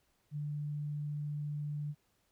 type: tone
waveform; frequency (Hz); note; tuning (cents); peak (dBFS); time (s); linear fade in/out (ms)
sine; 147.6; D3; +9; -35; 0.31-1.95; 50
effects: pink hiss -75 dBFS RMS until 2.31 s